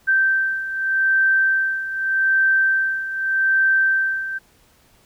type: beating tone pair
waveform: sine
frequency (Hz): 1559 / 1559.83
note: G6 / G6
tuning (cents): -10 / -9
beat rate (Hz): 0.83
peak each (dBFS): -22 / -17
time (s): 0.07-4.39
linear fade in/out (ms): 20
effects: pink hiss -56 dBFS RMS until 5.05 s